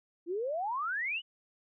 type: exponential sweep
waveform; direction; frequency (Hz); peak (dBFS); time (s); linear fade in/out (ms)
sine; up; 325.2 to 3045; -31; 0.26-1.22; 50
effects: none